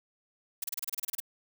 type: noise bursts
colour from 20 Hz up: blue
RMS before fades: -33 dBFS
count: 12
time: 0.62-1.202 s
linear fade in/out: 5 ms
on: 21 ms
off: 30 ms
effects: none